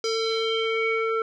square tone with low-pass filter sweep, 448.6 Hz, A4, 34 cents sharp, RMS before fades -25 dBFS, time 0.04-1.22 s, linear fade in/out 2 ms, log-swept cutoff 5300 to 1600 Hz, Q 4.9, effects none

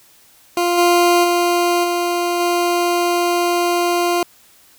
20% pulse tone with level steps, 349.2 Hz, F4, in tune, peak -10 / -6 / -9 / -12 / -10 dBFS, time 0.57-4.23 s, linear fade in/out 2 ms, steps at 0.77 / 1.23 / 1.83 / 2.39 s, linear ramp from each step 20 ms, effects white hiss -50 dBFS RMS until 4.78 s

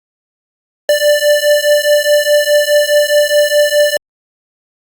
square beating tone pair, 587.3 / 592.1 Hz, D5 / D5, 0 / +14 cents, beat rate 4.8 Hz, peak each -12 dBFS, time 0.89-3.97 s, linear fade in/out 2 ms, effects Opus 48 kbps

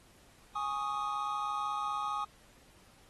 triangle chord, Ab suspended fourth, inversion none, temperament equal, 830.6 / 1108.7 / 1244.5 Hz, Ab5 / Db6 / Eb6, 0 / 0 / 0 cents, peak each -36 / -37 / -33 dBFS, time 0.55-2.25 s, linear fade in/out 10 ms, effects pink hiss -62 dBFS RMS until 3.09 s + AAC 32 kbps

